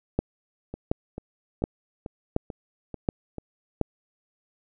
two click trains, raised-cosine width 2 ms, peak -9 / -21 dBFS, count 6 / 7, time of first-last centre 0.19-3.813 / 0.74-3.383 s, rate 1.38 / 2.27 Hz, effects none

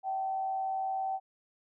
sine tone with frequency modulation, 767 Hz, G5, 38 cents flat, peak -30 dBFS, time 0.03-1.2 s, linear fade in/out 50 ms, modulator 99.4 Hz, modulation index 0.34, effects none

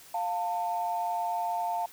sine tone pair together, 701 / 894.9 Hz, F5 / A5, +6 / +29 cents, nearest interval major third, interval 423 cents, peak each -30 / -30 dBFS, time 0.14-1.86 s, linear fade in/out 5 ms, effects tanh soft clip ceiling -20 dBFS + white hiss -52 dBFS RMS until 1.92 s

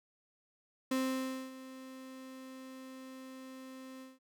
35% pulse tone with ADSR envelope, 261.6 Hz, C4, in tune, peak -28 dBFS, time 0.91-4.19 s, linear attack 6 ms, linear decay 590 ms, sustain -17 dB, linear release 180 ms, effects none

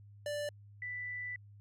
square / sine tone pair in turn, 587.3 / 1981.1 Hz, D5 / B6, 0 / +5 cents, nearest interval octave + major sixth, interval 2105 cents, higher second, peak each -36 / -38 dBFS, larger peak first, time 0.26-0.49 / 0.82-1.36 s, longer second, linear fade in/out 2 ms, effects added 102 Hz sine -53 dBFS peak until 1.6 s + low-pass 12000 Hz 12 dB/octave

